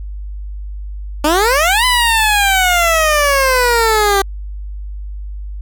15% pulse exponential two-way sweep, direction up then down, 287.7 to 1015 to 388.5 Hz, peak -4 dBFS, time 1.24-4.22 s, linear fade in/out 5 ms, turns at 1.85 s, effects added 50 Hz sine -23 dBFS peak until 5.61 s

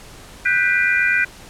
sine chord, G major seventh, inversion third, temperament equal with one note detuned, 1480 / 1568 / 1975.5 / 2403 Hz, F#6 / G6 / B6 / D7, 0 / 0 / 0 / +39 cents, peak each -20 dBFS, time 0.45-1.25 s, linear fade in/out 10 ms, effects pink hiss -41 dBFS RMS until 1.49 s + low-pass 11000 Hz 12 dB/octave

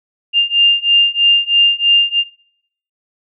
sine beating tone pair, 2800 / 2803.1 Hz, F7 / F7, +4 / +6 cents, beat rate 3.1 Hz, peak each -12 dBFS, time 0.33-2.24 s, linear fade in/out 50 ms, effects noise-tail reverb RT60 0.7 s tail -21 dB re dry

